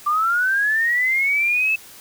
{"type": "linear sweep", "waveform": "sine", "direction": "up", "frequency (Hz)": [1170, 2637], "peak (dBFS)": -16, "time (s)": [0.06, 1.76], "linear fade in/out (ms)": 10, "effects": ["white hiss -43 dBFS RMS until 2 s"]}